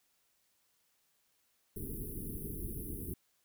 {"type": "band-stop noise", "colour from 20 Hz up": "pink", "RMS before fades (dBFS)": -41, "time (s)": [1.76, 3.14], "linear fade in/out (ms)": 5, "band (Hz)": [440, 10000], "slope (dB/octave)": 96, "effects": ["white hiss -75 dBFS RMS until 3.44 s"]}